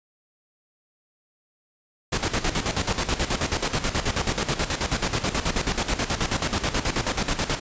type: noise with tremolo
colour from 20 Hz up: pink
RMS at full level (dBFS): -23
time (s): 2.12-7.6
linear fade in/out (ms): 10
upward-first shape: square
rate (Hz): 9.3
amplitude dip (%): 70
effects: resampled to 16000 Hz